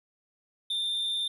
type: tone with amplitude modulation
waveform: triangle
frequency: 3591 Hz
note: A7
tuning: 35 cents sharp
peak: -24 dBFS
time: 0.7-1.28 s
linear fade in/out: 5 ms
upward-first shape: sine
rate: 204 Hz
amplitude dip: 45%
effects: resampled to 32000 Hz + 11-bit